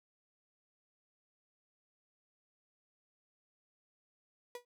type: tone with exponential decay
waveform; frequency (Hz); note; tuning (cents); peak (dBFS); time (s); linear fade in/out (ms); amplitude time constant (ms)
35% pulse; 486.2; B4; -27; -37; 4.55-4.65; 2; 21
effects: none